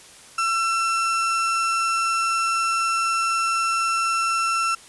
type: tone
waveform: 35% pulse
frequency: 1344 Hz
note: E6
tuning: 33 cents sharp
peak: -18 dBFS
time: 0.38-4.75 s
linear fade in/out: 5 ms
effects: white hiss -46 dBFS RMS until 4.88 s + resampled to 24000 Hz